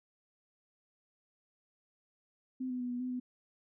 sine tone with pitch steps, 257.7 / 250.7 / 246.7 / 244.7 / 252.9 / 250 Hz, C4 / B3 / B3 / B3 / B3 / B3, -26 / +26 / -2 / -16 / +41 / +21 cents, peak -34 dBFS, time 2.6-3.2 s, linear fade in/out 10 ms, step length 100 ms, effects none

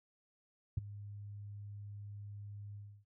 sine tone with ADSR envelope, 102.3 Hz, G#2, 26 cents flat, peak -26 dBFS, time 0.77-3.05 s, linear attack 7 ms, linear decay 14 ms, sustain -19 dB, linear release 300 ms, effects noise-tail reverb RT60 0.1 s tail -26 dB re dry + tanh soft clip ceiling -26 dBFS

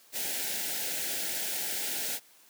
white band-stop noise, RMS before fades -33 dBFS, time 0.12-2.2 s, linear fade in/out 50 ms, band 900 to 1400 Hz, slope 96 dB/octave, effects white hiss -59 dBFS RMS until 2.49 s + high-pass 200 Hz 12 dB/octave

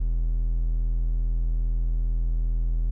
triangle tone, 41.2 Hz, E1, in tune, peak -19 dBFS, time 0-2.91 s, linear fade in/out 10 ms, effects none

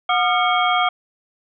sine tone cluster, 727 / 1214 / 1383 / 2218 / 3236 Hz, F#5 / D#6 / F6 / C#7 / G#7, -31 / -43 / -17 / 0 / -46 cents, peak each -19 / -20 / -24 / -24 / -24 dBFS, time 0.09-0.89 s, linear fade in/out 5 ms, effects none

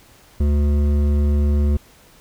sine tone with hard clipping, 72.7 Hz, D2, 17 cents flat, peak -16 dBFS, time 0.4-1.77 s, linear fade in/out 5 ms, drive 11 dB, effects pink hiss -50 dBFS RMS until 2.2 s

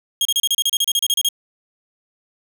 sawtooth tone bursts, 3255 Hz, G#7, 36 cents flat, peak -12 dBFS, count 15, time 0.21-1.288 s, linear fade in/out 2 ms, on 42 ms, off 32 ms, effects none

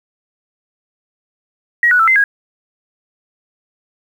sine tone with pitch steps, 1901 / 1471 / 1327 / 2070 / 1642 Hz, A#6 / F#6 / E6 / C7 / G#6, +33 / -11 / +11 / -19 / -20 cents, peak -8 dBFS, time 1.83-2.24 s, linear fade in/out 2 ms, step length 82 ms, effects 7-bit

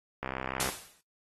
click train, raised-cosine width 0.5 ms, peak -18 dBFS, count 31, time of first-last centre 0.23-0.689 s, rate 65.3 Hz
white noise with exponential decay, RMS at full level -28 dBFS, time 0.6-1.01 s, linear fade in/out 2 ms, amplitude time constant 89 ms
effects noise-tail reverb RT60 0.2 s tail -25 dB re dry + AAC 32 kbps

